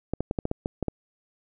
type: clicks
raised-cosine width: 2 ms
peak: -13 dBFS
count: 9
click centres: 0.136 / 0.206 / 0.311 / 0.388 / 0.454 / 0.514 / 0.659 / 0.827 / 0.883 s
effects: none